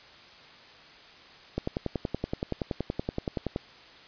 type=click train; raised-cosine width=2 ms; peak=-15 dBFS; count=22; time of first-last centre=1.58-3.561 s; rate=10.6 Hz; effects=white hiss -51 dBFS RMS until 4.07 s + resampled to 11025 Hz